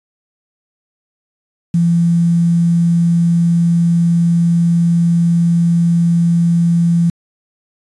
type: tone with quantisation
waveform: sine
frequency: 169.9 Hz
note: F3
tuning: 47 cents flat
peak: -9 dBFS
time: 1.74-7.1 s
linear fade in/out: 5 ms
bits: 6
effects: resampled to 22050 Hz